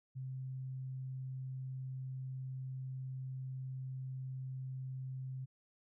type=tone; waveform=sine; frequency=130.81 Hz; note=C3; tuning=in tune; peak=-40 dBFS; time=0.15-5.46 s; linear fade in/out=20 ms; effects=none